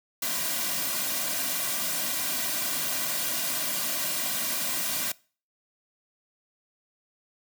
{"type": "noise with comb filter", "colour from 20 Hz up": "white", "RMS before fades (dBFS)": -29, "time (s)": [0.22, 5.12], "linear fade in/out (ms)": 5, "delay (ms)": 2.3, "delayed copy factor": -0.75, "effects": ["noise-tail reverb RT60 0.4 s tail -23 dB re dry", "high-pass 150 Hz 12 dB/octave"]}